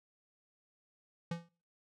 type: tone with exponential decay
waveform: square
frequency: 169.4 Hz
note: E3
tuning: 48 cents sharp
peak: -33 dBFS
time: 1.31-1.49 s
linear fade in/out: 5 ms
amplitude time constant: 39 ms
effects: noise-tail reverb RT60 0.4 s tail -24 dB re dry + low-pass 6000 Hz 12 dB/octave